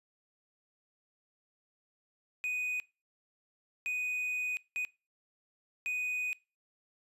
triangle tone bursts at uneven times, 2489 Hz, D#7, in tune, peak -30 dBFS, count 4, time 2.44-2.8 / 3.86-4.57 / 4.76-4.85 / 5.86-6.33 s, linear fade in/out 0 ms, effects noise-tail reverb RT60 0.3 s tail -23 dB re dry + resampled to 32000 Hz

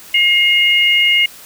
sine tone pair together, 2138 / 2854 Hz, C7 / F7, +37 / +37 cents, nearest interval perfect fourth, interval 500 cents, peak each -12 dBFS, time 0.14-1.26 s, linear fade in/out 5 ms, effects white hiss -38 dBFS RMS until 1.45 s

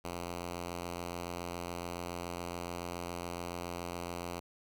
5% pulse tone, 87.1 Hz, F2, 4 cents flat, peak -27 dBFS, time 0.04-4.4 s, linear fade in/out 10 ms, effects none

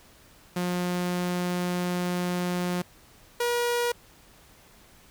sawtooth tone pair in turn, 178.2 / 479.5 Hz, F3 / A#4, +35 / +49 cents, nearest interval octave + perfect fourth, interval 1714 cents, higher second, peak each -22 / -20 dBFS, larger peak second, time 0.56-2.82 / 3.4-3.92 s, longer first, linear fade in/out 5 ms, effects pink hiss -55 dBFS RMS until 5.1 s

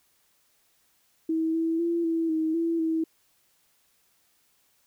sine tone with pitch steps, 322.2 / 327.1 / 339 / 328.7 / 317.4 / 332.8 / 322.7 Hz, E4 / E4 / E4 / E4 / D#4 / E4 / E4, -39 / -13 / +49 / -5 / +35 / +17 / -37 cents, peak -23 dBFS, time 1.29-3.04 s, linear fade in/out 5 ms, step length 250 ms, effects white hiss -67 dBFS RMS until 4.86 s

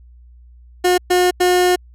30% pulse tone bursts at uneven times, 360 Hz, F#4, 47 cents flat, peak -9 dBFS, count 3, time 0.84-0.98 / 1.1-1.31 / 1.4-1.76 s, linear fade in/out 10 ms, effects added 60 Hz sine -41 dBFS peak until 1.94 s + resampled to 32000 Hz

